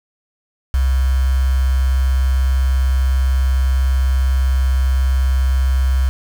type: tone with quantisation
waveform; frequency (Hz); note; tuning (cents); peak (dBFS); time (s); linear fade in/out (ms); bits
sine; 65.41; C2; 0; -12; 0.74-6.09; 0; 5
effects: none